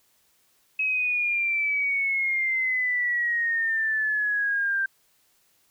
sine exponential sweep, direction down, 2563 to 1572 Hz, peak -22 dBFS, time 0.79-4.86 s, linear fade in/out 5 ms, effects white hiss -65 dBFS RMS until 5.7 s

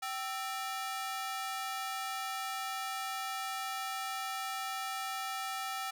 sawtooth ring-modulated tone, 1046.5 Hz, C6, in tune, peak -29 dBFS, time 0.02-5.91 s, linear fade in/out 10 ms, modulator 273 Hz, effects none

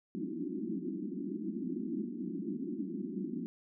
pink band-pass noise, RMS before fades -38 dBFS, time 0.15-3.46 s, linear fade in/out 0 ms, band 180 to 360 Hz, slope 96 dB/octave, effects none

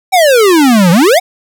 square exponential two-way sweep, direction down then up, 784 to 164.2 to 784 Hz, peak -5 dBFS, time 0.12-1.2 s, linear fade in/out 20 ms, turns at 0.91 s, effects none

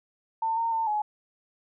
sine tone with pitch steps, 898 / 918 / 899 / 844 Hz, A5 / A#5 / A5 / G#5, +35 / -27 / +37 / +28 cents, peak -24 dBFS, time 0.42-1.02 s, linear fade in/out 5 ms, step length 150 ms, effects none

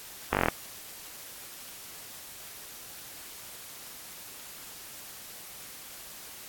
slowing click train, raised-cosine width 0.5 ms, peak -8 dBFS, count 8, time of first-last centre 0.33-0.485 s, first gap 19 ms, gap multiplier 1.05, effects white hiss -45 dBFS RMS until 6.48 s + AAC 64 kbps

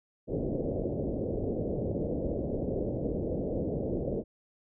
white low-pass noise, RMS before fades -32 dBFS, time 0.27-4.24 s, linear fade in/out 50 ms, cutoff 570 Hz, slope 48 dB/octave, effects none

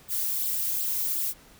violet noise with flanger, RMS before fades -28 dBFS, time 0.08-1.34 s, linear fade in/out 50 ms, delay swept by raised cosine 0.23 to 2.23 ms, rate 2.7 Hz, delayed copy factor +0.65, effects pink hiss -54 dBFS RMS until 1.59 s

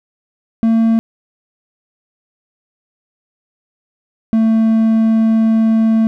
triangle tone pair in turn, 226 / 223 Hz, A3 / A3, +47 / +23 cents, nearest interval unison, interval 24 cents, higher first, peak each -7 dBFS, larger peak neither, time 0.63-0.99 / 4.33-6.07 s, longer second, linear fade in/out 0 ms, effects none

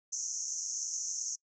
pink band-pass noise, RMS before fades -37 dBFS, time 0.12-1.36 s, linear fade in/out 10 ms, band 5800 to 6800 Hz, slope 96 dB/octave, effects noise-tail reverb RT60 0.1 s tail -25 dB re dry

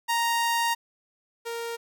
sawtooth tone pair in turn, 932.3 / 465.2 Hz, A#5 / A#4, 0 / -4 cents, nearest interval octave, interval 1204 cents, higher first, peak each -19 / -27 dBFS, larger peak first, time 0.08-0.75 / 1.45-1.77 s, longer first, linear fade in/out 20 ms, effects none

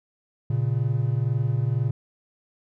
triangle tone pair together, 116.3 / 138.3 Hz, A#2 / C#3, -4 / -4 cents, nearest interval minor third, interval 300 cents, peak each -21 / -23 dBFS, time 0.5-1.91 s, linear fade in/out 5 ms, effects none

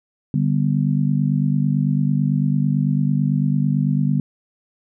sine chord, G major, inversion second, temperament just, 147 / 196 / 245 Hz, D3 / G3 / B3, +2 / 0 / -14 cents, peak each -18 / -21 / -23 dBFS, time 0.34-4.2 s, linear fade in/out 2 ms, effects none

